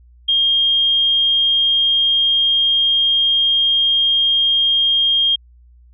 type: tone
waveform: sine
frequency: 3225 Hz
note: G7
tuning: 48 cents sharp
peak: -12 dBFS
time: 0.28-5.36 s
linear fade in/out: 10 ms
effects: added 60 Hz sine -44 dBFS peak until 5.93 s